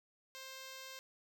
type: tone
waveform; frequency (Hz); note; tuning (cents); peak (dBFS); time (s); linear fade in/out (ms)
5% pulse; 527; C5; +12; -36; 0.35-0.99; 0
effects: none